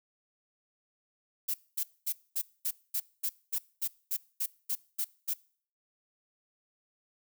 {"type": "noise bursts", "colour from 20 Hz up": "violet", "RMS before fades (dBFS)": -31, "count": 14, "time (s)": [1.48, 5.338], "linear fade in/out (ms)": 10, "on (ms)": 62, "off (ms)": 230, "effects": ["noise-tail reverb RT60 0.5 s tail -23 dB re dry"]}